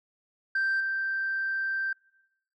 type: tone with level steps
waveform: sine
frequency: 1567 Hz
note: G6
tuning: 1 cent flat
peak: -22 / -26 dBFS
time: 0.55-1.93 s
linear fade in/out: 5 ms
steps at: 0.8 s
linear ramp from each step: 5 ms
effects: noise-tail reverb RT60 1.0 s tail -25 dB re dry + tanh soft clip ceiling -22 dBFS